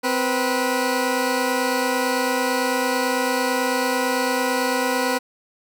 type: tone pair together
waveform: 15% pulse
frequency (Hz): 258.6 / 488.2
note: C4 / B4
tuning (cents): -20 / -20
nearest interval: major seventh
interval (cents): 1100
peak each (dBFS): -16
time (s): 0.03-5.19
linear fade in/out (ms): 20
effects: none